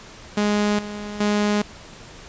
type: tone with tremolo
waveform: sawtooth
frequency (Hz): 207.7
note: G#3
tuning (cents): 0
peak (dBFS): -14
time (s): 0.37-1.62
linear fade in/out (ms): 5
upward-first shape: square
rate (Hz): 1.2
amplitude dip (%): 75
effects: pink hiss -42 dBFS RMS until 2.28 s + resampled to 16000 Hz